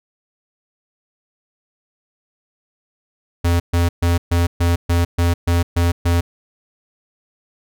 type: tone bursts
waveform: square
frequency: 86 Hz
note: F2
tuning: 26 cents flat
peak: -14 dBFS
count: 10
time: 3.44-6.21 s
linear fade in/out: 10 ms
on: 160 ms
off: 130 ms
effects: none